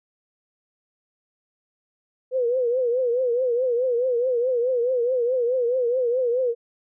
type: tone with vibrato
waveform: sine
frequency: 493.9 Hz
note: B4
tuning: in tune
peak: -19 dBFS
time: 2.31-6.55 s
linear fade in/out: 50 ms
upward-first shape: triangle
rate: 4.7 Hz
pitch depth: 120 cents each way
effects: none